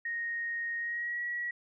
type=tone with pitch glide; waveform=sine; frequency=1864.7 to 1922.7 Hz; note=A#6 to B6; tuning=0 to -47 cents; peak=-32 dBFS; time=0.05-1.51 s; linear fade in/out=5 ms; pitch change=+53 cents; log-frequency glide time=0.78-1.21 s; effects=none